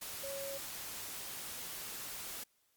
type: tone in noise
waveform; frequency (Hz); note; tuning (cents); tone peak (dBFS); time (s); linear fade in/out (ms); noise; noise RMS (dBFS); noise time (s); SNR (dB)
sine; 552; C#5; -7; -41; 0.23-0.58; 10; white; -44; 0.01-2.44; 0
effects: white hiss -75 dBFS RMS until 2.76 s + Opus 48 kbps